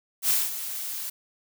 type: noise with ADSR envelope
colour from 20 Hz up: blue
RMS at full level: -21 dBFS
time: 0.22-1.1 s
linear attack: 73 ms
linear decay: 210 ms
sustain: -12 dB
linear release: 8 ms
effects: none